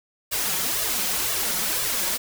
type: noise with flanger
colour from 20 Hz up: white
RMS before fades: -25 dBFS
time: 0.31-2.18 s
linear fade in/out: 20 ms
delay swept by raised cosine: 1.7 to 5.5 ms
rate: 2 Hz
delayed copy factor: +0.95
effects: none